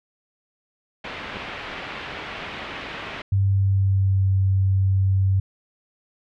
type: low-pass noise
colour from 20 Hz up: white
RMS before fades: -34 dBFS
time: 1.04-3.22 s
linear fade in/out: 5 ms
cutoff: 2900 Hz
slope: 24 dB/octave
type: clicks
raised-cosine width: 2 ms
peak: -24 dBFS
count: 2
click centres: 1.359 / 1.369 s
type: tone with pitch glide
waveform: sine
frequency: 98 to 96.09 Hz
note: G2 to G2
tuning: 0 to -34 cents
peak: -16 dBFS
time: 3.32-5.4 s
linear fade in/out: 5 ms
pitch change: -34 cents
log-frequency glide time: 3.45-4.29 s
effects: none